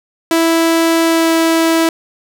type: tone with pitch glide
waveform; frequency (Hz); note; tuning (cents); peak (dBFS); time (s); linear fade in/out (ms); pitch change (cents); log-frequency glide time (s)
sawtooth; 329.6 to 327.5; E4 to E4; 0 to -11; -6; 0.31-1.89; 2; -11; 1.03-1.32
effects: none